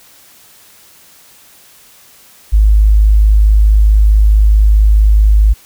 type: tone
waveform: sine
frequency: 52.3 Hz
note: G#1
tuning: 13 cents sharp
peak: -4 dBFS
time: 2.52-5.54 s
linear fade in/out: 20 ms
effects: white hiss -43 dBFS RMS until 5.65 s